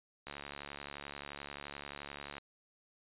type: click train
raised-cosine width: 0.3 ms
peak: -27 dBFS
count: 152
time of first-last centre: 0.27-2.382 s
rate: 71.5 Hz
effects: resampled to 8000 Hz